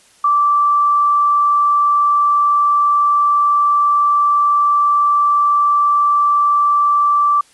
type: tone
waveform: sine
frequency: 1167 Hz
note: D6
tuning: 11 cents flat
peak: -10 dBFS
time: 0.24-7.41 s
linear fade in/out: 5 ms
effects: white hiss -50 dBFS RMS until 7.53 s + resampled to 24000 Hz